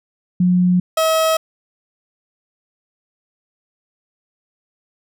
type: tone pair in turn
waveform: sine / 30% pulse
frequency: 180 / 641.4 Hz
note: F#3 / E5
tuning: -47 / -48 cents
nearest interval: octave + minor seventh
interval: 2199 cents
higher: second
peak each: -11 dBFS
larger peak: neither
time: 0.4-0.8 / 0.97-1.37 s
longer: neither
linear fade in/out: 5 ms
effects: none